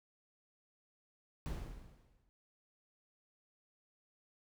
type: noise with exponential decay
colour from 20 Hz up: brown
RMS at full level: -37 dBFS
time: 1.46-2.29 s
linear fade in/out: 0 ms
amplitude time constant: 180 ms
effects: none